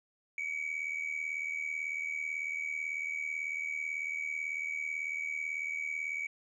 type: tone with amplitude modulation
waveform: sine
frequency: 2272 Hz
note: C#7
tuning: 42 cents sharp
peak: -28 dBFS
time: 0.38-6.27 s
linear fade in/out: 2 ms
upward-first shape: sine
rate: 78.1 Hz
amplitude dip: 80%
effects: tanh soft clip ceiling -30 dBFS